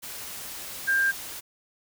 sine tone in noise, 1594 Hz, G6, 28 cents sharp, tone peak -20 dBFS, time 0.87-1.12 s, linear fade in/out 20 ms, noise white, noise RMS -38 dBFS, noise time 0.02-1.41 s, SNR +15 dB, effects none

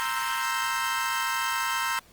30% pulse chord, C dominant seventh, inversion third, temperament equal, 932.3 / 1046.5 / 1318.5 / 1568 Hz, Bb5 / C6 / E6 / G6, 0 / 0 / 0 / 0 cents, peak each -29 dBFS, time 0-1.99 s, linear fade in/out 0 ms, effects pink hiss -56 dBFS RMS until 2.12 s + Opus 24 kbps

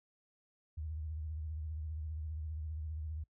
sine tone with vibrato, 77.78 Hz, D#2, in tune, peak -38 dBFS, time 0.77-3.24 s, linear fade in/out 10 ms, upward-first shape sine, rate 15 Hz, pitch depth 86 cents each way, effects noise-tail reverb RT60 0.1 s tail -23 dB re dry

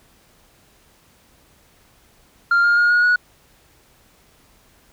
sine tone with pitch steps, 1395 / 1411.2 / 1427.6 / 1444.2 / 1461 Hz, F6 / F6 / F6 / F#6 / F#6, -2 / +18 / +38 / -42 / -22 cents, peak -10 dBFS, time 2.51-3.16 s, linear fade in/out 5 ms, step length 130 ms, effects tanh soft clip ceiling -11 dBFS + pink hiss -55 dBFS RMS until 4.92 s

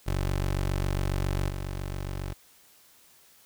20% pulse tone with level steps, 47.31 Hz, F#1, 39 cents sharp, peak -21 / -27 dBFS, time 0.06-2.34 s, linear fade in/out 20 ms, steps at 1.49 s, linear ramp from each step 10 ms, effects white hiss -58 dBFS RMS until 3.45 s

